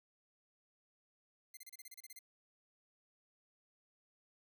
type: tone bursts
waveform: 5% pulse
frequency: 2083 Hz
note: C7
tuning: 8 cents flat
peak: -40 dBFS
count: 11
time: 1.54-2.191 s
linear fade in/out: 5 ms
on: 31 ms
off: 31 ms
effects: none